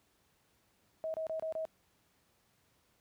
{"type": "tone bursts", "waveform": "sine", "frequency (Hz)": 639, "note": "D#5", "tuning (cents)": 46, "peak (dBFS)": -34, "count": 5, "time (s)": [1.04, 1.652], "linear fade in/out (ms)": 0, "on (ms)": 100, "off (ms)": 28, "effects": ["pink hiss -72 dBFS RMS until 3 s", "high-pass 60 Hz 12 dB/octave"]}